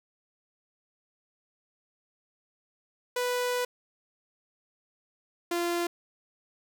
sawtooth tone pair in turn, 493.6 / 345.2 Hz, B4 / F4, -1 / -20 cents, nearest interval tritone, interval 619 cents, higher first, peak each -23 dBFS, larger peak neither, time 3.16-3.65 / 5.51-5.87 s, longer first, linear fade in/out 5 ms, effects none

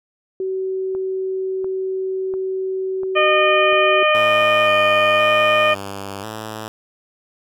sine tone, 378.8 Hz, F#4, 41 cents sharp, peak -20 dBFS, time 0.4-4.03 s, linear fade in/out 2 ms
click train, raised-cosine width 1 ms, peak -23 dBFS, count 6, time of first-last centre 0.95-4.422 s, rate 1.44 Hz
harmonic tone, 611 Hz, D#5, 32 cents flat, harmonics 1 / 2 / 3 / 4 / 5, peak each -16 / -18 / -23 / -19 / -24 dBFS, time 3.15-5.75 s, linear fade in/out 20 ms
5% pulse tone with vibrato, 103.83 Hz, G#2, in tune, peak -17 dBFS, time 4.15-6.68 s, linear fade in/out 0 ms, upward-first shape square, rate 0.96 Hz, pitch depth 83 cents each way
effects none

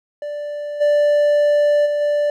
triangle tone with level steps, 587.3 Hz, D5, in tune, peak -22 / -10 / -15 / -13 dBFS, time 0.22-2.3 s, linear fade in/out 2 ms, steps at 0.8 / 1.85 / 2 s, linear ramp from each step 20 ms, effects none

